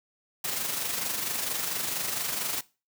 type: noise with amplitude modulation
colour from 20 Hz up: white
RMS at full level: -29 dBFS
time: 0.44-2.61 s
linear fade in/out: 5 ms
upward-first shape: sine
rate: 24.4 Hz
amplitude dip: 45%
effects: noise-tail reverb RT60 0.3 s tail -20 dB re dry + high-pass 100 Hz 12 dB/octave